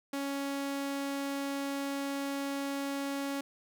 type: tone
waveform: sawtooth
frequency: 278.2 Hz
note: C#4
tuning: 6 cents sharp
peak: -29 dBFS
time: 0.13-3.41 s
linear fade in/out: 5 ms
effects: none